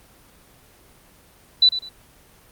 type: tone with echo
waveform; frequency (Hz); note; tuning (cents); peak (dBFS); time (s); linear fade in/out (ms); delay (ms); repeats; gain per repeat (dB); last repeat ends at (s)
sine; 3976; B7; +11; -10; 1.62-1.69; 5; 100; 2; -12; 1.89
effects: pink hiss -52 dBFS RMS until 2.51 s + Opus 24 kbps